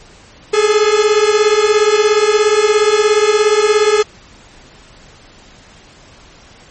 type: beating tone pair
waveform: 45% pulse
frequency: 415.3 / 432.3 Hz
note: G#4 / A4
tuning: 0 / -31 cents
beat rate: 17 Hz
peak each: -12 dBFS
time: 0.53-4.03 s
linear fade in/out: 10 ms
effects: pink hiss -42 dBFS RMS until 6.7 s + MP3 32 kbps